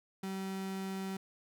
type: tone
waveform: 35% pulse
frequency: 191.8 Hz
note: G3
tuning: 37 cents flat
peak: -35 dBFS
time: 0.23-1.17 s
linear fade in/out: 5 ms
effects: none